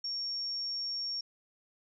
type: tone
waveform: sine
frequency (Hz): 5520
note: F8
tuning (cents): -21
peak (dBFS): -33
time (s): 0.04-1.21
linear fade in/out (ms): 5
effects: none